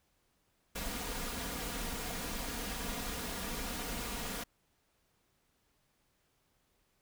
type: noise with comb filter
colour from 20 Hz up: pink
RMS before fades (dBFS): -39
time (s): 0.75-4.44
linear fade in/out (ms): 10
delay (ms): 4.2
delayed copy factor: +0.6
effects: pink hiss -75 dBFS RMS until 7.01 s